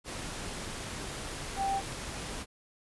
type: tone in noise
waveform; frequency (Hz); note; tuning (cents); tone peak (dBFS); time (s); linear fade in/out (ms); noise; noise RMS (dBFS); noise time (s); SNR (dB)
sine; 784; G5; 0; -28; 1.56-1.82; 50; pink; -39; 0.04-2.46; +8
effects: resampled to 24000 Hz